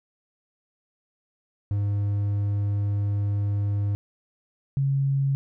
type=tone pair in turn; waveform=triangle / sine; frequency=101.7 / 137.45 Hz; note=G#2 / C#3; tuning=-36 / -14 cents; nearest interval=perfect fourth; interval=522 cents; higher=second; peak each=-20 dBFS; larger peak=neither; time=1.71-3.95 / 4.77-5.35 s; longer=first; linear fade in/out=0 ms; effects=none